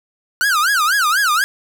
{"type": "tone with vibrato", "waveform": "45% pulse", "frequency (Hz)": 1416, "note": "F6", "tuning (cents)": 23, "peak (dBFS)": -13, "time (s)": [0.41, 1.44], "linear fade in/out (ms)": 0, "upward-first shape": "sine", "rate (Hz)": 4.1, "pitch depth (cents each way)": 290, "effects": []}